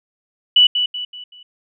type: tone with echo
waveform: sine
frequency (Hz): 2960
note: F#7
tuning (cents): 0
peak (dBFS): -7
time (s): 0.56-0.67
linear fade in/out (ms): 5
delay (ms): 190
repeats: 4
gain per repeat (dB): -8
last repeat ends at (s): 1.43
effects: none